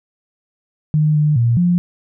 sine tone with pitch steps, 152.7 / 150.4 / 117.9 / 176 Hz, D#3 / D3 / A#2 / F3, -32 / +42 / +20 / +14 cents, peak -11 dBFS, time 0.94-1.78 s, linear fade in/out 0 ms, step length 210 ms, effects none

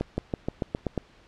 accelerating click train, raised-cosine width 2 ms, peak -13 dBFS, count 8, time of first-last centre 0.01-0.977 s, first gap 170 ms, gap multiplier 0.93, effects pink hiss -56 dBFS RMS until 1.27 s + low-pass 4000 Hz 12 dB/octave

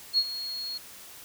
sine tone with ADSR envelope, 4309 Hz, C#8, 50 cents flat, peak -18 dBFS, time 0.13-0.78 s, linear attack 50 ms, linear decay 53 ms, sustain -14 dB, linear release 8 ms, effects white hiss -47 dBFS RMS until 1.24 s

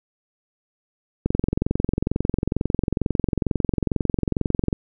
click train, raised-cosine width 3 ms, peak -7 dBFS, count 78, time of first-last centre 1.26-4.728 s, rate 22.2 Hz, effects none

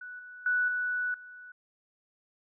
sine tone with level steps, 1480 Hz, F#6, in tune, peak -40 / -44 / -24 / -28 / -45 dBFS, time 0.01-1.52 s, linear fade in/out 5 ms, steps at 0.19 / 0.46 / 0.68 / 1.14 s, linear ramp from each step 2 ms, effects none

